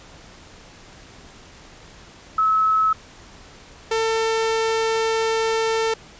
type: tone pair in turn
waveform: sine / sawtooth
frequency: 1294 / 448.1 Hz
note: E6 / A4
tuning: -32 / +32 cents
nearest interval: octave + tritone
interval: 1836 cents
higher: first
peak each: -15 dBFS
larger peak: neither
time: 2.38-2.93 / 3.91-5.94 s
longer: second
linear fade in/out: 5 ms
effects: pink hiss -45 dBFS RMS until 6.19 s + resampled to 16000 Hz